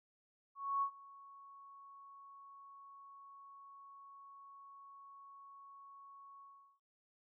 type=tone with ADSR envelope; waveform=sine; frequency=1108.7 Hz; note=C#6; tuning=in tune; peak=-31 dBFS; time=0.55-6.8 s; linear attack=270 ms; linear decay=83 ms; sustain=-23 dB; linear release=390 ms; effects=none